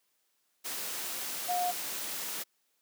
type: tone in noise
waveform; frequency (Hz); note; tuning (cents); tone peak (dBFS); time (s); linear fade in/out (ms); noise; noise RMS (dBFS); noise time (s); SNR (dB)
sine; 716; F5; +43; -28; 1.48-1.72; 20; white; -37; 0.64-2.44; +6
effects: white hiss -75 dBFS RMS until 2.81 s + high-pass 200 Hz 12 dB/octave